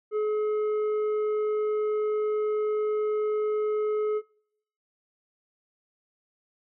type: tone with tanh clipping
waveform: sine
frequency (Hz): 425.4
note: G#4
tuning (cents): +42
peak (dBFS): -25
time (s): 0.11-4.22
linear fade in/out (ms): 50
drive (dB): 8
effects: noise-tail reverb RT60 0.7 s tail -24 dB re dry + low-pass 2000 Hz 12 dB/octave